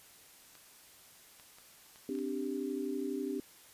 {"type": "clicks", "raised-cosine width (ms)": 0.2, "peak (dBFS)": -38, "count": 6, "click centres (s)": [0.553, 1.398, 1.585, 1.959, 2.152, 2.188]}
{"type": "chord", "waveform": "sine", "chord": "C suspended second", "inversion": "none", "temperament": "equal", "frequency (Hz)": [261.6, 293.7, 392], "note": ["C4", "D4", "G4"], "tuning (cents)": [0, 0, 0], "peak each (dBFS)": -38, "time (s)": [2.09, 3.4], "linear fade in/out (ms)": 2}
{"effects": ["white hiss -58 dBFS RMS until 3.73 s", "resampled to 32000 Hz"]}